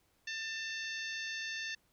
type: harmonic tone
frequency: 893 Hz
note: A5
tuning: 25 cents sharp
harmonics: 2 / 3 / 4 / 5 / 6 / 7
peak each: -40 / -44 / -46 / -48 / -50 / -51 dBFS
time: 0.27-1.75 s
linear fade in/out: 5 ms
effects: pink hiss -73 dBFS RMS until 1.92 s